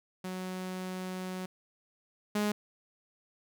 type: tone pair in turn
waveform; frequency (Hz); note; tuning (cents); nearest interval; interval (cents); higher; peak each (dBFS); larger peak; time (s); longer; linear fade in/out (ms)
sawtooth; 185 / 208.5; F#3 / G#3; 0 / +7; major second; 207; second; -32 / -24; second; 0.24-1.46 / 2.35-2.52; first; 5
effects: none